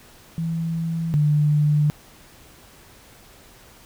sine tone pair in turn, 164.81 / 149.02 Hz, E3 / D3, 0 / +26 cents, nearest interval major second, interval 174 cents, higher first, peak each -22 / -15 dBFS, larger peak second, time 0.38-1.14 / 1.14-1.9 s, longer neither, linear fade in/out 0 ms, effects pink hiss -49 dBFS RMS until 3.85 s

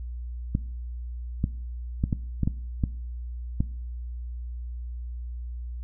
clicks, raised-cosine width 5 ms, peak -11 dBFS, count 8, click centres 0.551 / 1.441 / 2.039 / 2.128 / 2.433 / 2.475 / 2.838 / 3.605 s, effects noise-tail reverb RT60 0.6 s tail -20 dB re dry + added 60 Hz sine -32 dBFS peak until 5.83 s

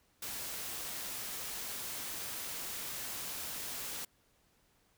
white noise, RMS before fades -41 dBFS, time 0.22-4.05 s, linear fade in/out 5 ms, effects pink hiss -71 dBFS RMS until 4.97 s

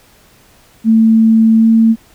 sine tone with pitch glide, 223.3 to 225.1 Hz, A3 to A3, +26 to +40 cents, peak -5 dBFS, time 0.84-1.96 s, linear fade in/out 50 ms, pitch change +14 cents, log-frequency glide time 1.57-1.67 s, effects pink hiss -47 dBFS RMS until 2.14 s

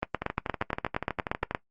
two click trains, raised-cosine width 0.5 ms, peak -11 / -15 dBFS, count 14 / 17, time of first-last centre 0.03-1.549 / 0.22-1.51 s, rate 8.56 / 12.4 Hz, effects noise-tail reverb RT60 0.1 s tail -19 dB re dry + Opus 32 kbps

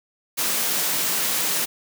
white high-pass noise, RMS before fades -23 dBFS, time 0.37-1.66 s, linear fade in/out 20 ms, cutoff 140 Hz, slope 96 dB/octave, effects none

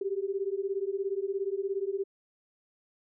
sine beating tone pair, 384 / 401 Hz, G4 / G4, -36 / +39 cents, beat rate 17 Hz, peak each -32 / -32 dBFS, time 0.01-2.04 s, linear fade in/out 5 ms, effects none

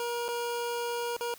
25% pulse tone with dropouts, 475.2 Hz, A#4, 33 cents sharp, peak -27 dBFS, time 0-1.34 s, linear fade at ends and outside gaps 1 ms, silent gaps 0.282-0.287 / 1.166-1.209 s, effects white hiss -52 dBFS RMS until 1.38 s

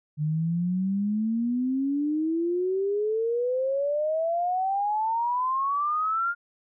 sine exponential sweep, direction up, 148.4 to 1419 Hz, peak -23 dBFS, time 0.17-6.35 s, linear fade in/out 50 ms, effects none

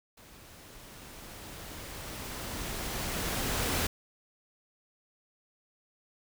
pink noise with level ramp, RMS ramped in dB -54 to -29 dBFS, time 0.17-3.87 s, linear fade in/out 5 ms, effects none

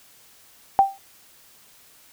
sine tone with exponential decay, 784 Hz, G5, in tune, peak -8 dBFS, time 0.79-0.98 s, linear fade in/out 0 ms, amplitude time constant 40 ms, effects white hiss -53 dBFS RMS until 2.12 s

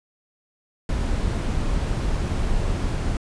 brown noise, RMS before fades -23 dBFS, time 0.89-3.17 s, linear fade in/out 2 ms, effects resampled to 22050 Hz

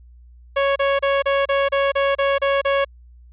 sawtooth tone bursts, 554.4 Hz, C#5, in tune, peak -12 dBFS, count 10, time 0.56-2.848 s, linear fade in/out 10 ms, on 200 ms, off 32 ms, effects added 60 Hz sine -43 dBFS peak until 3.32 s + resampled to 8000 Hz

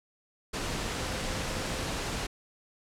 sine tone in noise, 520 Hz, C5, 11 cents flat, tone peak -43 dBFS, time 0.98-1.84 s, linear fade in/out 10 ms, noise pink, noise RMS -33 dBFS, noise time 0.53-2.27 s, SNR -13 dB, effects low-pass 8000 Hz 12 dB/octave

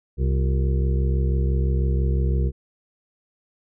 harmonic tone with a mistuned harmonic, 66 Hz, C2, 16 cents sharp, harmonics 1 / 2 / 3 / 5 / 6 / 7, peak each -19 / -25 / -32 / -34 / -36 / -36 dBFS, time 0.17-2.52 s, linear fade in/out 50 ms, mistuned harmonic 5, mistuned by +110 cents, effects none

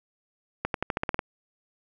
accelerating click train, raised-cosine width 0.5 ms, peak -11 dBFS, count 9, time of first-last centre 0.65-1.192 s, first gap 92 ms, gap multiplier 0.91, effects none

